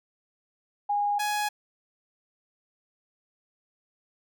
sine / sawtooth tone pair in turn, 820 / 835.8 Hz, G#5 / G#5, -22 / +11 cents, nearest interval unison, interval 33 cents, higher second, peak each -23 / -22 dBFS, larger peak second, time 0.89-1.19 / 1.19-1.49 s, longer neither, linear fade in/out 10 ms, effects none

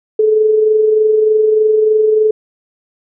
sine tone with amplitude modulation, 432 Hz, A4, 32 cents flat, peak -6 dBFS, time 0.19-2.31 s, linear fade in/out 5 ms, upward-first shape sine, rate 23.3 Hz, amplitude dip 40%, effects none

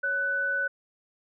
sine tone pair together, 556 / 1495 Hz, C#5 / F#6, +5 / +17 cents, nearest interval octave + perfect fourth, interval 1712 cents, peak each -36 / -25 dBFS, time 0.03-0.68 s, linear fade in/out 10 ms, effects none

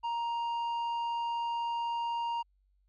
sine tone with tanh clipping, 936 Hz, A#5, 7 cents sharp, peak -32 dBFS, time 0.03-2.43 s, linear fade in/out 20 ms, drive 7 dB, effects added 48 Hz sine -67 dBFS peak until 2.88 s

